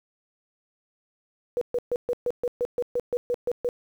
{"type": "tone bursts", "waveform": "sine", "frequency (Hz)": 486.8, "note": "B4", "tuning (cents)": -25, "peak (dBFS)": -22, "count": 13, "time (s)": [1.57, 3.689], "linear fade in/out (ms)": 0, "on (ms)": 43, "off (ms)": 130, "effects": ["9-bit"]}